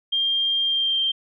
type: tone with pitch glide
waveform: sine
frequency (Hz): 3198 to 3161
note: G7 to G7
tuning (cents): +34 to +14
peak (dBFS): -19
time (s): 0.12-1.12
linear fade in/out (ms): 10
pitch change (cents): -20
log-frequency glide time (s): 0.63-1.01
effects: none